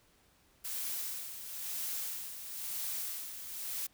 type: noise with tremolo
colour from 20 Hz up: blue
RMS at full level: -37 dBFS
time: 0.64-3.87 s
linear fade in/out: 10 ms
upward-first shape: sine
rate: 1 Hz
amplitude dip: 60%
effects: pink hiss -67 dBFS RMS until 3.93 s